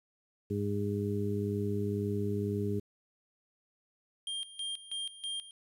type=harmonic tone; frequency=102 Hz; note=G#2; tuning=31 cents flat; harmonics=1 / 2 / 3 / 4; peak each=-34 / -35 / -39 / -35 dBFS; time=0.5-2.8 s; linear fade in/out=10 ms
type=tone with tremolo; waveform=square; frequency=3200 Hz; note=G7; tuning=35 cents sharp; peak=-35 dBFS; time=4.27-5.51 s; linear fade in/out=2 ms; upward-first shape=square; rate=3.1 Hz; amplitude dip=80%
effects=resampled to 32000 Hz + 10-bit